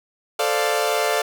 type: chord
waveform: sawtooth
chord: D minor seventh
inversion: second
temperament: equal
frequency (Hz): 440 / 523.3 / 587.3 / 698.5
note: A4 / C5 / D5 / F5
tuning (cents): 0 / 0 / 0 / 0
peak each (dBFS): -20 / -24 / -20 / -20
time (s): 0.39-1.22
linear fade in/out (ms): 5
effects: none